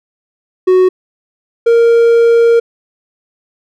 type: tone pair in turn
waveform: triangle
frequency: 370 / 465.3 Hz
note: F#4 / A#4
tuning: 0 / -3 cents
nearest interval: major third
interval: 397 cents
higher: second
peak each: -3 dBFS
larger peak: neither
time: 0.67-0.89 / 1.66-2.6 s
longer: second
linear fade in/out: 10 ms
effects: none